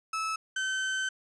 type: tone pair in turn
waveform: 35% pulse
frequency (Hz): 1304 / 1536.5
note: E6 / G6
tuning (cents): -19 / -35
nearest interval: minor third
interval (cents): 284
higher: second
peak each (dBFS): -28 / -27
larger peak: second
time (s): 0.13-0.36 / 0.56-1.09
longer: second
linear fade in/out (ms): 5
effects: resampled to 22050 Hz + 11-bit